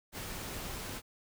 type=noise; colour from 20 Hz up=pink; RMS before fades=-41 dBFS; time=0.12-1.02 s; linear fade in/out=50 ms; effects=none